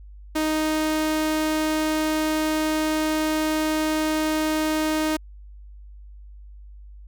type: tone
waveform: sawtooth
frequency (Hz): 311.1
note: D#4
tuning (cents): 0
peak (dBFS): -17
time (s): 0.35-5.17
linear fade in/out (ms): 10
effects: added 50 Hz sine -40 dBFS peak until 7.07 s